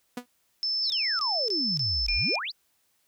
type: tone with exponential decay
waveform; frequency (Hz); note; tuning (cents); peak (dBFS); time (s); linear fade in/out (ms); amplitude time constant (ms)
sawtooth; 245.6; B3; -9; -25; 0.17-0.26; 5; 19
type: tone bursts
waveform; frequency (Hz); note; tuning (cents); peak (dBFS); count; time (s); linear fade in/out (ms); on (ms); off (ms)
sine; 5274; E8; 0; -25; 6; 0.63-2.355; 0; 270; 21
type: exponential two-way sweep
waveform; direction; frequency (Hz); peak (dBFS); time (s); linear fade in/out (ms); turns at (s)
sine; down then up; 5274 to 40.42 to 5274; -30; 0.81-2.52; 20; 2.13
type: tone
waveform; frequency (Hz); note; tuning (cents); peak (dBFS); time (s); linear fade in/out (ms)
sine; 2410; D7; +44; -28; 2.08-2.39; 5
effects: white hiss -70 dBFS RMS until 3.07 s